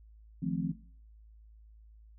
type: chord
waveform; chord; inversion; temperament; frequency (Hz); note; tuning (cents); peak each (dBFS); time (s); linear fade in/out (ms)
sine; F dominant seventh; third; just; 157.15 / 174.61 / 218.3 / 261.9; Eb3 / F3 / A3 / C4; +18 / 0 / -13 / +2; -36 / -33 / -38 / -36; 0.42-0.72; 10
effects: noise-tail reverb RT60 0.5 s tail -18 dB re dry + added 54 Hz sine -53 dBFS peak until 2.18 s